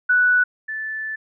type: tone pair in turn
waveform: sine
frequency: 1480 / 1751.9 Hz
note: F#6 / A6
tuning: 0 / -8 cents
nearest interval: minor third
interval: 292 cents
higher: second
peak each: -13 / -25 dBFS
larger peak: first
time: 0.09-0.44 / 0.68-1.16 s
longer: second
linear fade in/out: 10 ms
effects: none